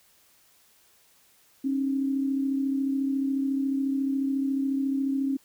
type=tone pair together; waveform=sine; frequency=270.5 / 304.6 Hz; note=C#4 / D#4; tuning=-42 / -37 cents; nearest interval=major second; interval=205 cents; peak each=-24 / -34 dBFS; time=1.64-5.37 s; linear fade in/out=10 ms; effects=white hiss -61 dBFS RMS until 5.44 s